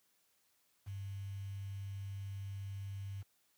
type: tone with quantisation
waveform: sine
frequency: 98.5 Hz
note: G2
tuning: 9 cents sharp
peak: -40 dBFS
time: 0.86-3.23 s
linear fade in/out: 20 ms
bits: 10
effects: white hiss -75 dBFS RMS until 3.57 s + high-pass 60 Hz 12 dB/octave